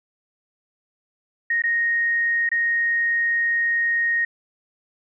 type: tone with dropouts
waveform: sine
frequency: 1864.7 Hz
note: A#6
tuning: in tune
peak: -18 dBFS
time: 1.5-4.25 s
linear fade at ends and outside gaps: 5 ms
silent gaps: 1.621-1.637 / 2.491-2.515 s
effects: none